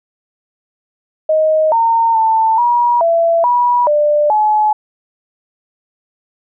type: tone with pitch steps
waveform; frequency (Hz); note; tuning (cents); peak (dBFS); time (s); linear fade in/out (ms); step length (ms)
sine; 626 / 915 / 890 / 959 / 670 / 971 / 594 / 852; D#5 / A#5 / A5 / A#5 / E5 / B5 / D5 / G#5; +10 / -32 / +20 / +49 / +28 / -30 / +20 / +44; -9; 1.29-4.73; 5; 430
effects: none